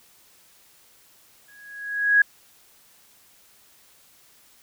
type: tone with exponential growth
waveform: sine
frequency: 1659 Hz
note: G#6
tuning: 2 cents flat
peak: -11 dBFS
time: 1.48-2.22 s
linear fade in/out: 5 ms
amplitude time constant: 160 ms
effects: white hiss -56 dBFS RMS until 4.62 s

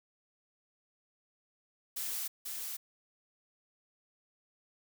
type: noise with echo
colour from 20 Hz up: blue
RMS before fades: -37 dBFS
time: 1.96-2.28 s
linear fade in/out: 10 ms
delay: 490 ms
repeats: 1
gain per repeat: -3 dB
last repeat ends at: 2.77 s
effects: none

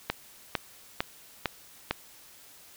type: click train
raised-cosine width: 0.3 ms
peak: -10 dBFS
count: 5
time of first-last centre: 0.1-1.91 s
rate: 2.21 Hz
effects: white hiss -53 dBFS RMS until 2.76 s

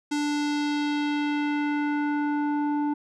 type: tone with low-pass filter sweep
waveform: square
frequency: 293.7 Hz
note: D4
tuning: in tune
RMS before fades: -26 dBFS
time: 0.11-2.94 s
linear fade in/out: 10 ms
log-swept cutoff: 7200 to 830 Hz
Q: 1.4
effects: none

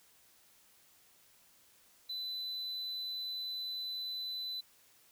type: tone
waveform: triangle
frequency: 4005 Hz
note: B7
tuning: 23 cents sharp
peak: -36 dBFS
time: 2.09-4.61 s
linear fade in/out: 10 ms
effects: white hiss -65 dBFS RMS until 5.11 s

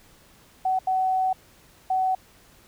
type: tone bursts at uneven times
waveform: sine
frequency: 752 Hz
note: F#5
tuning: 28 cents sharp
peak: -20 dBFS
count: 3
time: 0.65-0.79 / 0.87-1.33 / 1.9-2.15 s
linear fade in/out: 5 ms
effects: pink hiss -55 dBFS RMS until 2.67 s

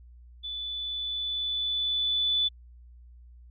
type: tone with level ramp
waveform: sine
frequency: 3482 Hz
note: A7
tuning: 19 cents flat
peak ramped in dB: -33 to -22 dBFS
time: 0.43-2.49 s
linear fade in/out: 20 ms
effects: added 60 Hz sine -48 dBFS peak until 3.5 s

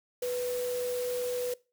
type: tone in noise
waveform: sine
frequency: 493.9 Hz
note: B4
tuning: in tune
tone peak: -29 dBFS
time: 0.22-1.54 s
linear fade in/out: 5 ms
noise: white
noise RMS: -42 dBFS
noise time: 0.22-1.54 s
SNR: +10 dB
effects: noise-tail reverb RT60 0.3 s tail -22 dB re dry

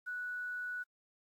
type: tone with quantisation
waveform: sine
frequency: 1475 Hz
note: F#6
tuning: 6 cents flat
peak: -37 dBFS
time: 0.06-0.84 s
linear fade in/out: 20 ms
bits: 11
effects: AAC 64 kbps

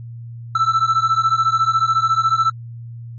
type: beating tone pair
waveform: triangle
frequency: 1318.5 / 1332.5 Hz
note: E6 / E6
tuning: 0 / +18 cents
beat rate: 14 Hz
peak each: -15 dBFS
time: 0.55-2.5 s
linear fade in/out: 5 ms
effects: added 117 Hz sine -30 dBFS peak until 3.18 s + MP3 32 kbps

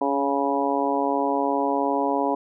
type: harmonic tone with a mistuned harmonic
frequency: 139.4 Hz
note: C#3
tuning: 10 cents sharp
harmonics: 2 / 3 / 4 / 5 / 6 / 7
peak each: -26 / -28 / -28 / -28 / -28 / -27 dBFS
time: 0.01-2.35 s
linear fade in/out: 5 ms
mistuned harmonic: 2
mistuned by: +17 cents
effects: none

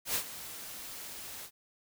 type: noise with ADSR envelope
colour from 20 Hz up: white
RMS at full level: -30 dBFS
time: 0.05-1.51 s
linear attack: 100 ms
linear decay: 80 ms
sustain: -14 dB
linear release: 74 ms
effects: none

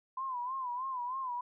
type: tone with vibrato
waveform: sine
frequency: 1017 Hz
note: C6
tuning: 50 cents flat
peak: -34 dBFS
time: 0.17-1.41 s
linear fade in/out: 5 ms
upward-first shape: sine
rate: 3.2 Hz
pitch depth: 96 cents each way
effects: none

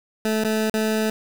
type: tone with dropouts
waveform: 20% pulse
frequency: 217.8 Hz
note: A3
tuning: 17 cents flat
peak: -15 dBFS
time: 0.25-1.1 s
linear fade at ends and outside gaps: 2 ms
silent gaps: 0.439-0.447 / 0.698-0.74 s
effects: 7-bit

